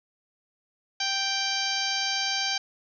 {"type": "harmonic tone", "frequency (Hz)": 784, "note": "G5", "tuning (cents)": 0, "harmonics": [1, 2, 3, 4, 5, 6, 7, 8], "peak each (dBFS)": [-34, -34, -34, -32, -35, -31, -35, -36], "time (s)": [1, 2.58], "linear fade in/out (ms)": 5, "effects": []}